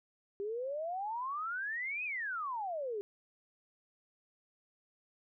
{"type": "exponential two-way sweep", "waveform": "sine", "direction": "up then down", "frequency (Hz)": [392, 2571, 392], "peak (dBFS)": -35, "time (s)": [0.4, 3.01], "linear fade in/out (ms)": 0, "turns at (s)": 2.04, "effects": []}